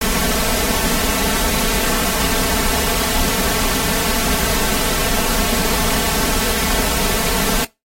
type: noise with comb filter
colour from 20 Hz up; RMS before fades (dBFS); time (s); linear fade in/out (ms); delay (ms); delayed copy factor
pink; -18; 0.01-7.65; 5; 4.5; +0.95
effects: noise-tail reverb RT60 0.2 s tail -21 dB re dry + AAC 48 kbps